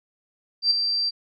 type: tone with ADSR envelope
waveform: sine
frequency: 4699 Hz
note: D8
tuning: in tune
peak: -14 dBFS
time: 0.62-1.11 s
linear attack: 87 ms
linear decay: 12 ms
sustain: -7 dB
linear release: 27 ms
effects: none